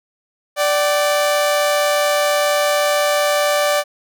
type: tone pair together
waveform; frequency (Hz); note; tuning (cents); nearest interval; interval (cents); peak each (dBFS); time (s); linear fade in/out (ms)
sawtooth; 587.3 / 763; D5 / G5; 0 / -47; perfect fourth; 453; -11 / -19; 0.56-3.84; 50
effects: none